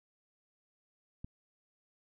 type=click; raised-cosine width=5 ms; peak=-30 dBFS; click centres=1.245 s; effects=none